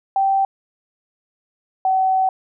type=tone pair in turn; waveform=sine; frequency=779 / 758.1 Hz; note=G5 / F#5; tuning=-11 / +42 cents; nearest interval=unison; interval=47 cents; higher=first; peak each=-14 dBFS; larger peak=neither; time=0.16-0.45 / 1.85-2.29 s; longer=second; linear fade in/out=2 ms; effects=none